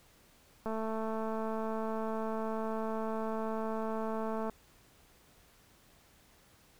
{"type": "click train", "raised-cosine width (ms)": 1, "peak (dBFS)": -24, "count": 849, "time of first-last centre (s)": [0.66, 4.497], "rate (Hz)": 221, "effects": ["pink hiss -63 dBFS RMS until 6.79 s"]}